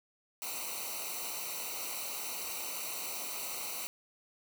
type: noise with comb filter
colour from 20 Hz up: white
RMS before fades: -39 dBFS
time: 0.42-3.87 s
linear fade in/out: 0 ms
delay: 0.59 ms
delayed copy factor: -1
effects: none